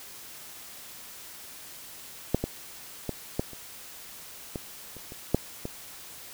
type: clicks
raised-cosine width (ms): 2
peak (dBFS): -8 / -14 / -16 / -12 / -30 / -19 / -30 / -28 / -7 / -19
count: 10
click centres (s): 2.346 / 2.44 / 3.093 / 3.395 / 3.533 / 4.558 / 4.967 / 5.121 / 5.346 / 5.654
effects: white hiss -45 dBFS RMS until 6.33 s